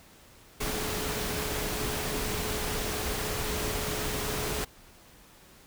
sine tone in noise, 425.7 Hz, G#4, 43 cents sharp, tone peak -38 dBFS, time 0.6-4.65 s, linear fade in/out 10 ms, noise pink, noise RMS -32 dBFS, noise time 0.6-4.65 s, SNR -9 dB, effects pink hiss -55 dBFS RMS until 5.66 s

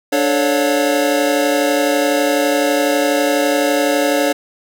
square tone cluster, 293.6 / 436.3 / 549 / 581 / 714 Hz, D4 / A4 / C#5 / D5 / F5, 0 / -15 / -17 / -19 / +38 cents, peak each -19 / -23 / -18 / -23 / -23 dBFS, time 0.12-4.33 s, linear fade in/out 10 ms, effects none

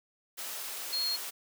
sine tone in noise, 4273 Hz, C8, 36 cents sharp, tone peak -29 dBFS, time 0.92-1.17 s, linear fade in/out 20 ms, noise white, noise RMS -39 dBFS, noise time 0.37-1.31 s, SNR +7 dB, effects high-pass 400 Hz 12 dB/octave

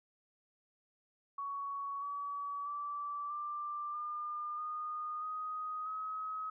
sine tone with pitch steps, 1119 / 1139.9 / 1161.1 / 1182.8 / 1204.9 / 1227.3 / 1250.2 / 1273.6 Hz, C#6 / C#6 / D6 / D6 / D6 / D#6 / D#6 / D#6, +16 / +48 / -20 / +12 / +44 / -24 / +8 / +40 cents, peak -37 dBFS, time 1.38-6.5 s, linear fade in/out 5 ms, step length 640 ms, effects none

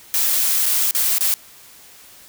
blue noise with dropouts, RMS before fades -18 dBFS, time 0.14-1.34 s, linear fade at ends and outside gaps 0 ms, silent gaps 0.657-0.662 / 0.91-0.949 / 1.183-1.208 s, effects white hiss -45 dBFS RMS until 2.28 s

